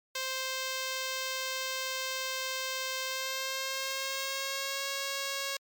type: tone with pitch glide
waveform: 5% pulse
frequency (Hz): 523.3 to 549.6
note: C5 to C#5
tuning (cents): 0 to -15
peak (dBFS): -21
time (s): 0.15-5.57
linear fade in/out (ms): 5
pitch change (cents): +85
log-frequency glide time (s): 3.05-4.87
effects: MP3 96 kbps